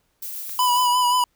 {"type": "noise with tremolo", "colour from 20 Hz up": "violet", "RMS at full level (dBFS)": -31, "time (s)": [0.22, 0.87], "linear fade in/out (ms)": 5, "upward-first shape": "triangle", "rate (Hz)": 7.6, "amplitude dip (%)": 25}
{"type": "click", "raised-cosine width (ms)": 0.2, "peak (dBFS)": -23, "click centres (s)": 0.495}
{"type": "tone with vibrato", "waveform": "square", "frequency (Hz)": 987.8, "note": "B5", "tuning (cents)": 0, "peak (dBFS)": -17, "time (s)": [0.59, 1.24], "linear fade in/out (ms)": 2, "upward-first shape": "sine", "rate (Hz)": 5.7, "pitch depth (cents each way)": 30}
{"effects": ["pink hiss -68 dBFS RMS until 1.35 s"]}